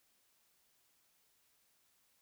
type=silence; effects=white hiss -74 dBFS RMS until 2.21 s